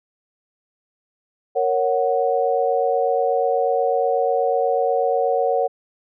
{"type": "chord", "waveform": "sine", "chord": "F# major", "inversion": "first", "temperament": "equal", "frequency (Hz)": [466.2, 554.4, 740], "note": ["A#4", "C#5", "F#5"], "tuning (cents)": [0, 0, 0], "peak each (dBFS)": -21, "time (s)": [1.55, 5.68], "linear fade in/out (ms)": 20, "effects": []}